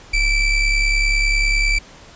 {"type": "ring-modulated tone", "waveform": "square", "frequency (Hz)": 1175, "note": "D6", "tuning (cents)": 1, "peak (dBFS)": -12, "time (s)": [0.13, 1.79], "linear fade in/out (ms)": 10, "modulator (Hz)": 1140, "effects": ["pink hiss -43 dBFS RMS until 2.15 s", "resampled to 16000 Hz"]}